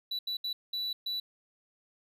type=tone bursts at uneven times; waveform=triangle; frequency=3951 Hz; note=B7; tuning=in tune; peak=-30 dBFS; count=5; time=0.11-0.19 / 0.27-0.37 / 0.44-0.53 / 0.73-0.93 / 1.06-1.2 s; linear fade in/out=5 ms; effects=none